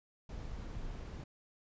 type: noise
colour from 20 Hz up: brown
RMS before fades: -43 dBFS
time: 0.29-1.24 s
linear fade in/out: 5 ms
effects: resampled to 16000 Hz